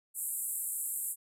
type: band-pass noise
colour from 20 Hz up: pink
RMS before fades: -36 dBFS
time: 0.14-1.16 s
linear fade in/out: 50 ms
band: 7700 to 14000 Hz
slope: 96 dB/octave
effects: none